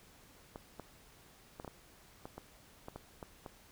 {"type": "clicks", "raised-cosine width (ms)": 1, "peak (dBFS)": -30, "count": 11, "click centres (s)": [0.559, 0.797, 1.599, 1.647, 1.678, 2.255, 2.38, 2.884, 2.96, 3.228, 3.462], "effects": ["pink hiss -61 dBFS RMS until 3.71 s"]}